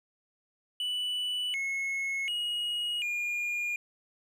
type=tone with pitch steps; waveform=triangle; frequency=2967 / 2180 / 2891 / 2422 Hz; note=F#7 / C#7 / F#7 / D#7; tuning=+4 / -29 / -41 / -47 cents; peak=-28 dBFS; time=0.8-3.76 s; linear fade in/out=2 ms; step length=740 ms; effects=none